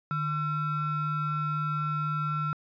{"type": "ring-modulated tone", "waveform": "triangle", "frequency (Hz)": 600, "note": "D5", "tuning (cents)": 37, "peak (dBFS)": -22, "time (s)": [0.11, 2.53], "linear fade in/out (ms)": 0, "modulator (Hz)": 751, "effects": ["resampled to 11025 Hz"]}